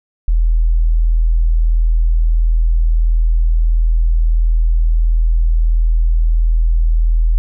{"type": "tone", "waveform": "sine", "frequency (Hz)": 40.75, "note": "E1", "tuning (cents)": -19, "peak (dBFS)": -9, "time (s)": [0.28, 7.38], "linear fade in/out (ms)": 0, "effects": []}